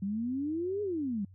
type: exponential two-way sweep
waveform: sine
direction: up then down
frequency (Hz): 189.7 to 422.7 to 189.7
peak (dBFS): -30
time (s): 0.02-1.25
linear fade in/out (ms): 5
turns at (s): 0.82
effects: added 94 Hz sine -51 dBFS peak until 1.34 s